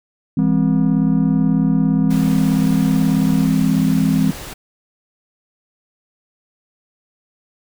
sine chord, E augmented, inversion none, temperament equal with one note detuned, 164.81 / 203 / 261.6 Hz, E3 / G#3 / B#3, 0 / -39 / 0 cents, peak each -17 dBFS, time 0.37-4.31 s, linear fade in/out 5 ms
click train, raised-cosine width 1 ms, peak -24 dBFS, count 740, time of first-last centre 0.39-3.456 s, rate 241 Hz
pink noise, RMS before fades -32 dBFS, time 2.1-4.54 s, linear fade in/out 10 ms
effects none

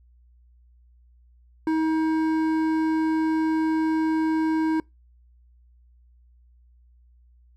triangle tone with hard clipping, 317.7 Hz, D#4, 36 cents sharp, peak -22 dBFS, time 1.67-4.8 s, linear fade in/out 2 ms, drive 14 dB, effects noise-tail reverb RT60 0.2 s tail -25 dB re dry + added 60 Hz sine -53 dBFS peak until 7.56 s

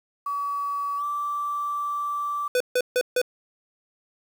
sine tone with pitch glide, 1139 to 1164.9 Hz, C#6 to D6, +47 to -14 cents, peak -25 dBFS, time 0.26-2.48 s, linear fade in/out 5 ms, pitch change +39 cents, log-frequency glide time 0.97-1.04 s
square tone bursts, 498.8 Hz, B4, 17 cents sharp, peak -20 dBFS, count 4, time 2.55-3.216 s, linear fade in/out 2 ms, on 54 ms, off 150 ms
effects 8-bit

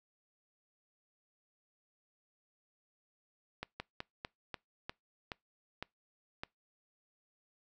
slowing click train, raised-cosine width 0.3 ms, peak -23 dBFS, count 9, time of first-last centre 3.63-6.435 s, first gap 170 ms, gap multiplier 1.2, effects noise-tail reverb RT60 0.2 s tail -25 dB re dry

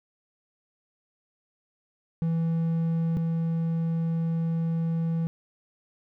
triangle tone pair in turn, 164.81 / 164.81 Hz, E3 / E3, 0 / 0 cents, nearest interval unison, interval 0 cents, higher neither, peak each -21 / -22 dBFS, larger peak first, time 2.22-3.17 / 3.17-5.27 s, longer second, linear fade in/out 0 ms, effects none

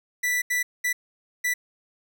45% pulse tone bursts at uneven times, 1973 Hz, B6, 2 cents flat, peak -22 dBFS, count 4, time 0.23-0.42 / 0.5-0.63 / 0.84-0.93 / 1.44-1.54 s, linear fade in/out 10 ms, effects none

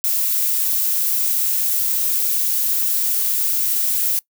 violet noise, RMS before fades -19 dBFS, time 0.04-4.19 s, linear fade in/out 0 ms, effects noise-tail reverb RT60 0.1 s tail -22 dB re dry

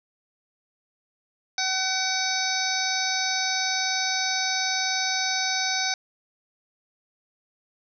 harmonic tone, 757 Hz, F#5, 39 cents sharp, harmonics 1 / 2 / 3 / 5 / 6 / 7 / 8, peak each -31 / -31 / -31 / -31 / -31 / -31 / -31 dBFS, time 1.58-5.94 s, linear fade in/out 2 ms, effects none

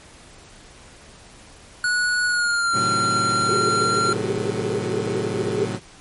square tone with pitch glide, 1464 to 1373.9 Hz, F#6 to F6, -19 to -29 cents, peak -19 dBFS, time 1.84-4.13 s, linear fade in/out 2 ms, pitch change -110 cents, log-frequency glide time 2.26-2.75 s
20% pulse chord, A diminished seventh, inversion none, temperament equal, 110 / 130.81 / 155.56 / 185 Hz, A2 / C3 / Eb3 / Gb3, 0 / 0 / 0 / 0 cents, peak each -24 / -27 / -30 / -25 dBFS, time 2.72-5.8 s, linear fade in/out 50 ms
white band-pass noise, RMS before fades -26 dBFS, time 3.49-5.65 s, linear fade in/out 2 ms, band 370 to 440 Hz, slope 96 dB/octave
effects pink hiss -46 dBFS RMS until 6 s + MP3 48 kbps

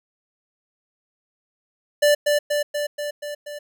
square tone with echo, 587.3 Hz, D5, in tune, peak -14 dBFS, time 2.02-2.15 s, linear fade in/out 10 ms, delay 240 ms, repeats 6, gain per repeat -3 dB, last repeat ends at 3.59 s, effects none

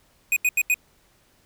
square tone bursts, 2489 Hz, D#7, in tune, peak -18 dBFS, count 4, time 0.32-0.742 s, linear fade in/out 2 ms, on 44 ms, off 82 ms, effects pink hiss -61 dBFS RMS until 1.45 s

